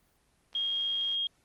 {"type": "click train", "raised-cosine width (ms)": 0.2, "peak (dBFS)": -36, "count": 47, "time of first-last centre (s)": [0.53, 1.143], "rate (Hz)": 75.1}
{"type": "tone", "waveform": "sine", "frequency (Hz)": 3248, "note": "G#7", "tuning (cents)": -39, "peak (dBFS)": -28, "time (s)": [0.55, 1.27], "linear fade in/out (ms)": 2}
{"effects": ["pink hiss -69 dBFS RMS until 1.44 s", "Opus 24 kbps"]}